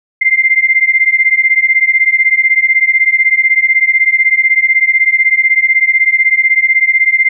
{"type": "beating tone pair", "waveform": "sine", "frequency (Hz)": [2085, 2101], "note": ["C7", "C7"], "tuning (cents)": [-7, 7], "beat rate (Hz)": 16, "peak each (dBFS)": -10, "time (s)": [0.21, 7.29], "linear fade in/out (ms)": 10, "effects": []}